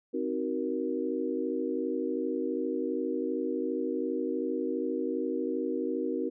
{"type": "chord", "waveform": "sine", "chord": "C half-diminished seventh", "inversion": "none", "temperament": "just", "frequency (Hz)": [261.6, 314, 376.7, 470.9], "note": ["C4", "Eb4", "Gb4", "Bb4"], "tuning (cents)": [0, 16, 31, 18], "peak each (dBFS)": -34, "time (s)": [0.13, 6.3], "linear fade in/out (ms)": 20, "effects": []}